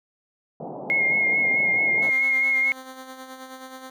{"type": "band-pass noise", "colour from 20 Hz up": "white", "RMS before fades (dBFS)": -35, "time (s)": [0.6, 2.1], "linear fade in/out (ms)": 2, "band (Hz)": [130, 840], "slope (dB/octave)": 48}
{"type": "tone with vibrato", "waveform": "sine", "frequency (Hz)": 2148, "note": "C7", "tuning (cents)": 45, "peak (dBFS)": -18, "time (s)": [0.9, 2.72], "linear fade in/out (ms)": 0, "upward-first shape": "sine", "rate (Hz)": 4.6, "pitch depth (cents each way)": 27}
{"type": "tone with tremolo", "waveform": "10% pulse", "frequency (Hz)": 260.7, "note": "C4", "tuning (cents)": -6, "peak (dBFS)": -28, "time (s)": [2.02, 3.9], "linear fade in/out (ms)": 2, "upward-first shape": "sine", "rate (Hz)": 9.4, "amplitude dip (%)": 50}
{"effects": []}